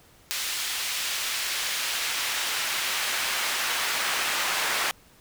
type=noise with high-pass filter sweep; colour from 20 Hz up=brown; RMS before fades=-28 dBFS; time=0.31-4.91 s; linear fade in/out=0 ms; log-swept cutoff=3200 to 1400 Hz; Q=0.75; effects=pink hiss -56 dBFS RMS until 5.2 s